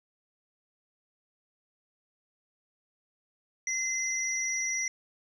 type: tone pair together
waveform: sine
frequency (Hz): 2064 / 5838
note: C7 / F#8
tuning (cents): -24 / -24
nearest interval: octave + tritone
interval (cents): 1800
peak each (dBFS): -31 / -30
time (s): 3.67-4.88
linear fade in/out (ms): 2
effects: tanh soft clip ceiling -20 dBFS